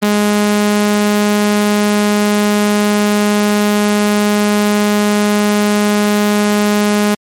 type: tone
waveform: sawtooth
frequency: 207.7 Hz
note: G#3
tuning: in tune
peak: -6 dBFS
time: 0.02-7.15 s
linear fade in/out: 10 ms
effects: MP3 64 kbps